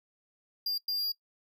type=tone bursts at uneven times; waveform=square; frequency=4799 Hz; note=D8; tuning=37 cents sharp; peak=-29 dBFS; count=2; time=0.66-0.78 / 0.88-1.12 s; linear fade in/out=5 ms; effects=noise-tail reverb RT60 0.1 s tail -21 dB re dry